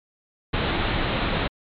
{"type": "low-pass noise", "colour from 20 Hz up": "pink", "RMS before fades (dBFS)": -24, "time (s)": [0.53, 1.48], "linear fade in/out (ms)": 10, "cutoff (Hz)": 4000, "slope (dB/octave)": 96, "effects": ["MP3 64 kbps"]}